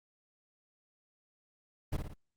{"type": "noise with echo", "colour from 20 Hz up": "brown", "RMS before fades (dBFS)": -31, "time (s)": [1.92, 1.97], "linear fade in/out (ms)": 10, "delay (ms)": 57, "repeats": 3, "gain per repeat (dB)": -5, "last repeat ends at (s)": 2.141, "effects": ["Opus 24 kbps"]}